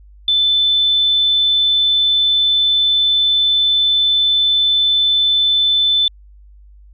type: tone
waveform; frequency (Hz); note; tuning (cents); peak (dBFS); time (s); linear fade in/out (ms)
sine; 3520; A7; 0; -11; 0.28-6.08; 2
effects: added 50 Hz sine -40 dBFS peak until 6.93 s